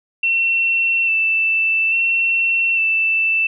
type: tone with vibrato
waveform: sine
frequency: 2682 Hz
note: E7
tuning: 29 cents sharp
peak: -14 dBFS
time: 0.23-3.47 s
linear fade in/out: 5 ms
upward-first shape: square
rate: 0.59 Hz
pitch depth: 18 cents each way
effects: none